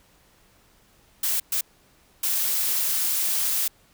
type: noise bursts at uneven times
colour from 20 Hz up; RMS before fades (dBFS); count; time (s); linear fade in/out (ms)
blue; -24; 3; 1.23-1.4 / 1.52-1.61 / 2.23-3.68; 5
effects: pink hiss -59 dBFS RMS until 3.93 s